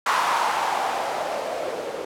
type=noise with low-pass filter sweep; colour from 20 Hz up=violet; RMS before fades=-25 dBFS; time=0.06-2.05 s; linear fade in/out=5 ms; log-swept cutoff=1100 to 470 Hz; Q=3.7; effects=none